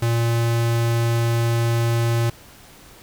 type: tone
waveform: square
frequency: 116.54 Hz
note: A#2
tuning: in tune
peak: -18 dBFS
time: 0.02-2.3 s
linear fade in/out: 5 ms
effects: pink hiss -46 dBFS RMS until 3.02 s